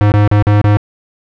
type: tone with dropouts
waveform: square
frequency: 103.83 Hz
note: G#2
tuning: in tune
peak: -7 dBFS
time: 0.01-0.77 s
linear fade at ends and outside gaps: 0 ms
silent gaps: 0.119-0.139 / 0.276-0.314 / 0.424-0.469 / 0.614-0.642 s
effects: low-pass 2000 Hz 12 dB/octave